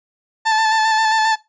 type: tone with vibrato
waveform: 30% pulse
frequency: 879 Hz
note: A5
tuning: 2 cents flat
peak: -11 dBFS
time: 0.45-1.36 s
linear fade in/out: 20 ms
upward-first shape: square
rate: 7.5 Hz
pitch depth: 21 cents each way
effects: noise-tail reverb RT60 0.2 s tail -18 dB re dry + resampled to 16000 Hz